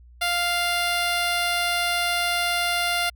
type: tone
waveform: 10% pulse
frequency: 698.5 Hz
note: F5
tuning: in tune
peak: -13 dBFS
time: 0.21-3.1 s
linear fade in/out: 10 ms
effects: added 60 Hz sine -46 dBFS peak until 3.15 s